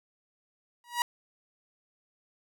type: tone with exponential growth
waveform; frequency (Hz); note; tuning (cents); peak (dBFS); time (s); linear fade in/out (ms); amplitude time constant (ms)
sawtooth; 960; B5; -49; -18; 0.84-1.02; 1; 39
effects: none